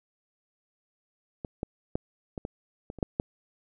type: clicks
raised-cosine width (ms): 2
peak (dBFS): -21 / -17 / -14 / -21 / -20 / -24 / -29 / -12 / -12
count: 9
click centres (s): 1.448 / 1.631 / 1.955 / 2.378 / 2.451 / 2.901 / 2.987 / 3.028 / 3.199
effects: none